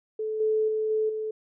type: tone with level steps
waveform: sine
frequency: 434.4 Hz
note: A4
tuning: 22 cents flat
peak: -27 / -21 / -24 / -22 / -28 dBFS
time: 0.19-1.31 s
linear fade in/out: 5 ms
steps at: 0.4 / 0.68 / 0.9 / 1.09 s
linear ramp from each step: 5 ms
effects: none